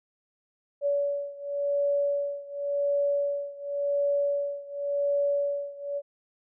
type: beating tone pair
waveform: sine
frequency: 569 / 569.91 Hz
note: C#5 / C#5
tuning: +45 / +48 cents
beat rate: 0.91 Hz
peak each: -27 / -29 dBFS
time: 0.81-6.02 s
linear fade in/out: 50 ms
effects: none